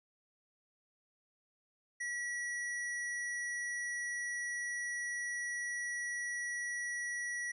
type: tone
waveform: square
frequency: 1933 Hz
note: B6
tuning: 38 cents flat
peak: -37 dBFS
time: 2-7.52 s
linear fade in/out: 10 ms
effects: resampled to 24000 Hz